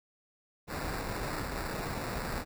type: noise with sample-and-hold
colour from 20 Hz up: pink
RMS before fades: -36 dBFS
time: 0.67-2.45 s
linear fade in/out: 50 ms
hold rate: 3150 Hz
effects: none